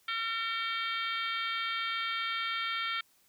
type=harmonic tone; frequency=454.7 Hz; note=A#4; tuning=43 cents flat; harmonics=3 / 4 / 5 / 6 / 7 / 8 / 9 / 10; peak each=-35 / -40 / -37 / -48 / -38 / -42 / -52 / -51 dBFS; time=0.08-3.01 s; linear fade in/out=5 ms; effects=white hiss -67 dBFS RMS until 3.28 s